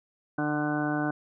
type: harmonic tone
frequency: 149.4 Hz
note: D3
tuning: 30 cents sharp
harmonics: 1 / 2 / 3 / 4 / 5 / 6 / 7 / 8 / 9 / 10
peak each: -34 / -28 / -41 / -37 / -34 / -44 / -41 / -42 / -46 / -34 dBFS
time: 0.38-1.11 s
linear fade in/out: 5 ms
effects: none